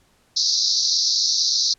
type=band-pass noise; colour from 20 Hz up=pink; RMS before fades=-20 dBFS; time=0.36-1.74 s; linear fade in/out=10 ms; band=4000 to 6000 Hz; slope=96 dB/octave; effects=pink hiss -60 dBFS RMS until 1.78 s + low-pass 11000 Hz 12 dB/octave